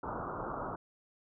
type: low-pass noise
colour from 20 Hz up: white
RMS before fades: -39 dBFS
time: 0.03-0.76 s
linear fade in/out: 5 ms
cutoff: 1400 Hz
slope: 96 dB/octave
effects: none